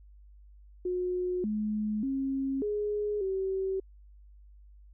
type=tone with pitch steps; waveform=sine; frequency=362.1 / 212.6 / 270.1 / 416.7 / 382.7 Hz; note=F#4 / G#3 / C#4 / G#4 / G4; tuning=-37 / +41 / -45 / +6 / -42 cents; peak=-28 dBFS; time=0.85-3.8 s; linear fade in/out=5 ms; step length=590 ms; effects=added 50 Hz sine -51 dBFS peak until 4.93 s

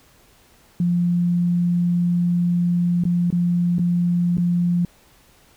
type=tone with dropouts; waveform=sine; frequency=174.61 Hz; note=F3; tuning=in tune; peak=-16 dBFS; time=0.8-4.85 s; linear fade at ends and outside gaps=2 ms; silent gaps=3.038-3.052 / 3.304-3.326 / 3.784-3.793 / 4.371-4.381 s; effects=pink hiss -54 dBFS RMS until 5.56 s

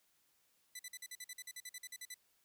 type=tone bursts; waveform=10% pulse; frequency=1999 Hz; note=B6; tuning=20 cents sharp; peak=-36 dBFS; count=16; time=0.75-2.143 s; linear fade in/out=5 ms; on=43 ms; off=47 ms; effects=white hiss -75 dBFS RMS until 2.44 s

